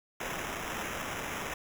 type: noise with sample-and-hold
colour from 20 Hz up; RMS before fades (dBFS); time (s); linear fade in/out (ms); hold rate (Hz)
blue; -37; 0.2-1.54; 5; 4410
effects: none